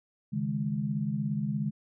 sine chord, C# suspended second, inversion none, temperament equal, 138.59 / 155.56 / 207.7 Hz, C#3 / D#3 / G#3, 0 / 0 / 0 cents, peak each -33 / -33 / -31 dBFS, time 0.32-1.71 s, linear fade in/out 20 ms, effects none

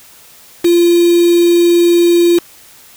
sine tone with quantisation, 344.7 Hz, F4, 23 cents flat, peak -6 dBFS, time 0.64-2.39 s, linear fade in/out 10 ms, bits 3, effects white hiss -41 dBFS RMS until 2.96 s

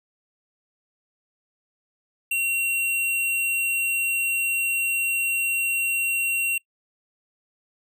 square tone, 2742 Hz, F7, 32 cents flat, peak -22 dBFS, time 2.31-6.58 s, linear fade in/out 5 ms, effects noise-tail reverb RT60 0.1 s tail -23 dB re dry

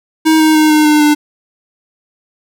square tone with pitch steps, 316.7 / 312.9 / 309.1 / 305.4 / 301.7 / 298.1 Hz, D#4 / D#4 / D#4 / D#4 / D4 / D4, +31 / +10 / -11 / -32 / +47 / +26 cents, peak -7 dBFS, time 0.25-1.15 s, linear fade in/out 20 ms, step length 150 ms, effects none

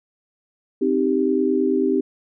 sine chord, C minor, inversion none, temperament equal, 261.6 / 311.1 / 392 Hz, C4 / Eb4 / G4, 0 / 0 / 0 cents, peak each -21 / -22 / -20 dBFS, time 0.81-2.01 s, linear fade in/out 10 ms, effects none

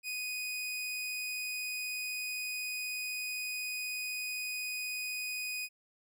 sawtooth tone, 2489 Hz, D#7, in tune, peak -32 dBFS, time 0.03-5.69 s, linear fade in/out 50 ms, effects none

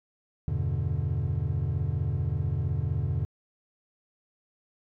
triangle chord, E minor seventh, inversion none, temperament equal, 82.41 / 98 / 123.47 / 146.83 Hz, E2 / G2 / B2 / D3, 0 / 0 / 0 / 0 cents, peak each -29 dBFS, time 0.48-3.25 s, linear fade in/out 0 ms, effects tanh soft clip ceiling -15 dBFS

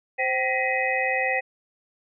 sine tone cluster, 522 / 768 / 1896 / 2017 / 2520 Hz, C5 / G5 / A#6 / B6 / D#7, -4 / -36 / +29 / +36 / +21 cents, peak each -28 dBFS, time 0.18-1.41 s, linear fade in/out 20 ms, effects none

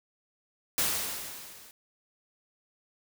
white noise with level ramp, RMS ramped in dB -26 to -53 dBFS, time 0.78-1.71 s, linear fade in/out 0 ms, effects none

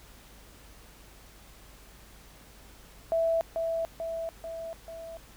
sine tone with echo, 659.3 Hz, E5, in tune, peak -23 dBFS, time 3.12-3.41 s, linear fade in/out 0 ms, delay 440 ms, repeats 4, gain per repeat -4 dB, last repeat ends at 5.17 s, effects added 50 Hz sine -54 dBFS peak until 5.36 s + pink hiss -54 dBFS RMS until 5.36 s

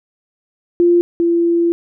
sine tone pair in turn, 347 / 340.1 Hz, F4 / F4, -11 / -46 cents, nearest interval unison, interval 35 cents, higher first, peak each -8 / -11 dBFS, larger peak first, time 0.8-1.01 / 1.2-1.72 s, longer second, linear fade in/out 0 ms, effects none

